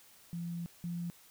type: tone pair in turn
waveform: sine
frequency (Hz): 170.9 / 172.39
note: F3 / F3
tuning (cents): -37 / -22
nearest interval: unison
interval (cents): 15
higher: second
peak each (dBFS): -36 / -35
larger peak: second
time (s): 0.33-0.66 / 0.84-1.1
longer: first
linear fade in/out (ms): 0
effects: white hiss -60 dBFS RMS until 1.3 s